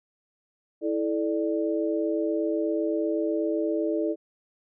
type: tone cluster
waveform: sine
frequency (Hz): 327.1 / 435.1 / 590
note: E4 / A4 / D5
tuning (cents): -13 / -19 / +8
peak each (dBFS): -26 / -29 / -30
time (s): 0.81-4.16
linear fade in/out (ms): 50
effects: none